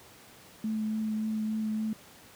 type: tone with vibrato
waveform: sine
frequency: 217.2 Hz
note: A3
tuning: 22 cents flat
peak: -28 dBFS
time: 0.64-1.93 s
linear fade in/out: 2 ms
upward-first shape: triangle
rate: 3.5 Hz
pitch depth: 15 cents each way
effects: pink hiss -53 dBFS RMS until 2.35 s + high-pass 100 Hz 12 dB/octave